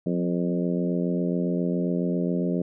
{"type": "harmonic tone with a mistuned harmonic", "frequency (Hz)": 87.31, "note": "F2", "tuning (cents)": 0, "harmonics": [2, 3, 4, 5, 6, 7], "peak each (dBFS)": [-25, -29, -31, -33, -35, -36], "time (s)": [0.06, 2.62], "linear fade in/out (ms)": 5, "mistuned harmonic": 2, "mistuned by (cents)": 31, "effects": []}